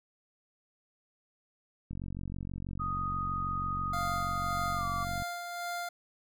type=click train; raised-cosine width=5 ms; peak=-27 dBFS; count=154; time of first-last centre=1.91-5.222 s; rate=46.2 Hz
type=tone with pitch glide; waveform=sine; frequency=1244.5 to 1161.2 Hz; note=D#6 to D6; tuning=0 to -20 cents; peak=-32 dBFS; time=2.79-5.05 s; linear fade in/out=20 ms; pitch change=-120 cents; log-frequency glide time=4.74-4.85 s
type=tone with tremolo; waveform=25% pulse; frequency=698.5 Hz; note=F5; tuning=in tune; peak=-30 dBFS; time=3.93-5.89 s; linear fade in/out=5 ms; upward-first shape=sine; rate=1.8 Hz; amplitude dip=40%
effects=none